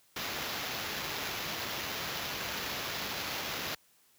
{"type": "noise with sample-and-hold", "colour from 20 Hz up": "white", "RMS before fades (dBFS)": -37, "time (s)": [0.16, 3.75], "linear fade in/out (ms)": 5, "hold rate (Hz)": 8820, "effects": ["white hiss -66 dBFS RMS until 4.18 s", "high-pass 60 Hz 12 dB/octave"]}